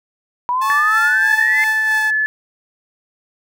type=exponential sweep; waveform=sine; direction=up; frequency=966 to 2110 Hz; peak=-15 dBFS; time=0.49-1.64 s; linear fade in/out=0 ms
type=tone with tremolo; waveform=sawtooth; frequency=869 Hz; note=A5; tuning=22 cents flat; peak=-18 dBFS; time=0.61-2.11 s; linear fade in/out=10 ms; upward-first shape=sine; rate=3.1 Hz; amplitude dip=60%
type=tone with pitch glide; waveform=sine; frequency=1749 to 1727.9 Hz; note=A6 to A6; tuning=-11 to -32 cents; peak=-14 dBFS; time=0.7-2.26 s; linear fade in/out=0 ms; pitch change=-21 cents; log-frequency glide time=1.82-2.02 s
effects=none